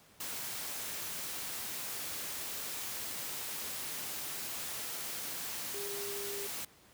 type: tone in noise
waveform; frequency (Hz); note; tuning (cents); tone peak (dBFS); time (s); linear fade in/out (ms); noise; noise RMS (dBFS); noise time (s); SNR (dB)
sine; 402.8; G4; +47; -41; 5.74-6.47; 5; white; -40; 0.2-6.65; -4
effects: pink hiss -61 dBFS RMS until 6.93 s + high-pass 80 Hz 12 dB/octave